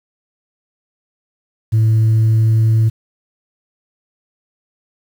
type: tone with pitch glide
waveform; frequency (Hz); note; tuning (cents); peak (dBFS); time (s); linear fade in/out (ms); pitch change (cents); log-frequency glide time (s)
sine; 110.5 to 111.33; A2 to A2; +8 to +21; -7; 1.72-2.9; 20; +13; 1.87-2.76
effects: tanh soft clip ceiling -8 dBFS + 7-bit